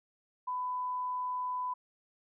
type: tone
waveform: sine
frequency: 1000 Hz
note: B5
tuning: 21 cents sharp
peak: -32 dBFS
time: 0.47-1.74 s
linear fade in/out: 10 ms
effects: none